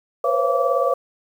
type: tone cluster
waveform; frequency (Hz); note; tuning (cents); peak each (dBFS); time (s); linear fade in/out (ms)
sine; 491.4 / 529 / 548 / 680 / 1156; B4 / C5 / C#5 / F5 / D6; -9 / +19 / -20 / -46 / -28; -23; 0.24-0.94; 5
effects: 8-bit